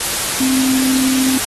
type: tone in noise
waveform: sine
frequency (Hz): 261.5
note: C4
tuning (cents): -1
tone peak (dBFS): -14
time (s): 0.4-1.38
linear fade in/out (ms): 5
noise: white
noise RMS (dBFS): -19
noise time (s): 0-1.45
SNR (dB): +2
effects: AAC 32 kbps